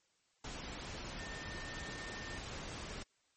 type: tone in noise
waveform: sine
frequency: 1813 Hz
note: A#6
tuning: 49 cents flat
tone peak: -48 dBFS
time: 1.19-2.38 s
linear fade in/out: 5 ms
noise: pink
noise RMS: -45 dBFS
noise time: 0.44-3.03 s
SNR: -6 dB
effects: white hiss -75 dBFS RMS until 3.36 s + MP3 32 kbps